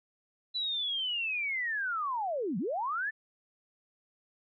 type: linear two-way sweep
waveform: sine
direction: down then up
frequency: 4000 to 162.6 to 1802 Hz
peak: -30 dBFS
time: 0.54-3.11 s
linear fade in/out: 20 ms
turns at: 2.58 s
effects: none